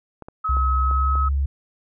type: clicks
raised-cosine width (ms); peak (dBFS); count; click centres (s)
1; -23; 5; 0.223 / 0.285 / 0.569 / 0.912 / 1.155
type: tone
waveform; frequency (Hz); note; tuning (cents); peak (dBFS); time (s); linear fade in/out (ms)
sine; 1282; E6; -49; -21; 0.44-1.29; 10
type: tone with pitch glide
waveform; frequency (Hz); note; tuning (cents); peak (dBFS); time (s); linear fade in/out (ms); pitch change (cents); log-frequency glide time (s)
sine; 66.3 to 69.4; C2 to C#2; +23 to +3; -18; 0.49-1.46; 5; +80; 0.81-1.15
effects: none